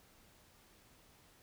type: silence
effects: pink hiss -65 dBFS RMS until 1.42 s